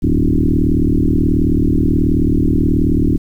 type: tone with frequency modulation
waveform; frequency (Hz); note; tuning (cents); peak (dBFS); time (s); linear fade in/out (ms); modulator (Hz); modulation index
sine; 130.81; C3; 0; -10; 0.02-3.18; 20; 38.6; 5.2
effects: 8-bit